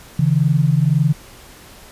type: tone pair together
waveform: sine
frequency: 138.59 / 160.42 Hz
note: C#3 / E3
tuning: 0 / -47 cents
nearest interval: minor third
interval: 253 cents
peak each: -15 dBFS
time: 0.19-1.13 s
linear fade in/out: 5 ms
effects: pink hiss -42 dBFS RMS until 1.91 s + resampled to 32000 Hz